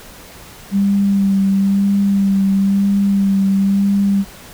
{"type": "tone with vibrato", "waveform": "sine", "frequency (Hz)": 197.2, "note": "G3", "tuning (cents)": 11, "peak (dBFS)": -11, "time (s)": [0.71, 4.25], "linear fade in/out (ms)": 50, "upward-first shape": "sine", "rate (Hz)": 1, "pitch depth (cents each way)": 21, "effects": ["pink hiss -38 dBFS RMS until 4.53 s"]}